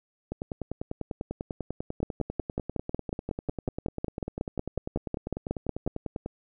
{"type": "two click trains", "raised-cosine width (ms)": 2, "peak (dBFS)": [-15, -19], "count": [22, 61], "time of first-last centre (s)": [[2.03, 5.876], [0.32, 6.261]], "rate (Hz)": [5.46, 10.1], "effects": []}